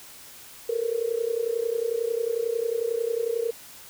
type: tone with amplitude modulation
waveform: sine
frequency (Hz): 462.5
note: A#4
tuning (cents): -14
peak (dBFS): -20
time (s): 0.69-3.51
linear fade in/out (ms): 5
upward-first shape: sine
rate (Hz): 31.1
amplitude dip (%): 85
effects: white hiss -46 dBFS RMS until 3.89 s